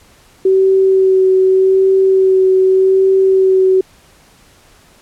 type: tone with vibrato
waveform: sine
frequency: 379.9 Hz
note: F#4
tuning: 46 cents sharp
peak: -7 dBFS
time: 0.45-3.81 s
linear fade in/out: 5 ms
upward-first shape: sine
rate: 0.84 Hz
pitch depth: 15 cents each way
effects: pink hiss -47 dBFS RMS until 5.01 s + low-pass 12000 Hz 12 dB/octave